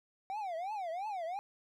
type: tone with vibrato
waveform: triangle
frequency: 750 Hz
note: F#5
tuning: 23 cents sharp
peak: -34 dBFS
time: 0.3-1.39 s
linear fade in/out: 0 ms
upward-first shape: triangle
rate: 2.9 Hz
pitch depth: 290 cents each way
effects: none